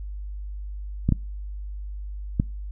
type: clicks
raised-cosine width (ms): 5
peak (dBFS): -7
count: 3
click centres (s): 1.09 / 1.123 / 2.399
effects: noise-tail reverb RT60 0.3 s tail -25 dB re dry + added 50 Hz sine -31 dBFS peak until 2.71 s